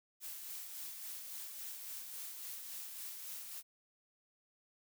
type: noise with tremolo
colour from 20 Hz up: blue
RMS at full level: -45 dBFS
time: 0.2-3.63 s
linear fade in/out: 50 ms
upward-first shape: sine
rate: 3.6 Hz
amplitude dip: 35%
effects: none